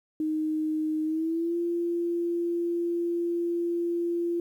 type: tone with pitch glide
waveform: sine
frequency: 311.1 to 343.2 Hz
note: D#4 to F4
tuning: 0 to -30 cents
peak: -25 dBFS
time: 0.2-4.4 s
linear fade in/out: 2 ms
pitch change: +170 cents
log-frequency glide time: 1.04-1.56 s
effects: 10-bit